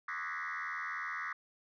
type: tone with frequency modulation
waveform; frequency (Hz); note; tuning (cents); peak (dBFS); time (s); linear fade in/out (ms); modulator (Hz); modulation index
sine; 1568; G6; 0; -35; 0.08-1.33; 5; 83.2; 5.4
effects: tanh soft clip ceiling -33 dBFS